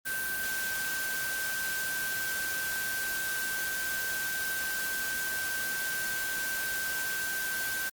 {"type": "tone in noise", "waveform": "sine", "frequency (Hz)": 1554, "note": "G6", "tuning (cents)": -16, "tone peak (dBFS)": -32, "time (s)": [0.05, 7.9], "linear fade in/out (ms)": 20, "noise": "white", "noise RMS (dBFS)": -36, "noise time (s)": [0.05, 7.9], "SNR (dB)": 1, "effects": ["Opus 32 kbps"]}